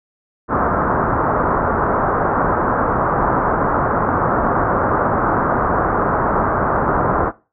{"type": "low-pass noise", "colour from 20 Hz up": "white", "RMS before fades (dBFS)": -17, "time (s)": [0.48, 7.32], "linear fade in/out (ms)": 50, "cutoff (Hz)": 1400, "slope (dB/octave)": 48, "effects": ["noise-tail reverb RT60 0.3 s tail -19 dB re dry"]}